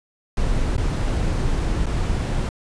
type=noise with dropouts; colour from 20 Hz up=brown; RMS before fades=-21 dBFS; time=0.37-2.49 s; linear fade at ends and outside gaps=2 ms; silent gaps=0.766-0.778 / 1.859-1.865 s; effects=resampled to 22050 Hz